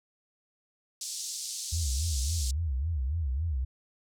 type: band-pass noise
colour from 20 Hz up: white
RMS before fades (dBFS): -37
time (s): 1.01-2.51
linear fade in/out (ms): 2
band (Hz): 4400 to 8200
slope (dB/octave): 24
type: tone with vibrato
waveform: sine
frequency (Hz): 73.42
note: D2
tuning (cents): 0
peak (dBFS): -27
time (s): 1.72-3.65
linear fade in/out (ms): 10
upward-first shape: sine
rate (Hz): 3.6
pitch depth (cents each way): 260
effects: none